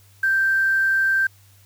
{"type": "tone with quantisation", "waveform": "sine", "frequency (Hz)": 1568, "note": "G6", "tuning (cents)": 0, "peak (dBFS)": -16, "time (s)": [0.23, 1.27], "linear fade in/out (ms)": 5, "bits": 7, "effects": ["added 98 Hz sine -51 dBFS peak until 1.65 s", "white hiss -56 dBFS RMS until 1.65 s"]}